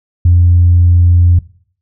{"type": "tone", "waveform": "sine", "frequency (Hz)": 87.31, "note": "F2", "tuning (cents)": 0, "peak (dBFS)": -3, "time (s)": [0.25, 1.39], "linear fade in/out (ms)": 5, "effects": ["noise-tail reverb RT60 0.5 s tail -19 dB re dry", "tanh soft clip ceiling 0 dBFS"]}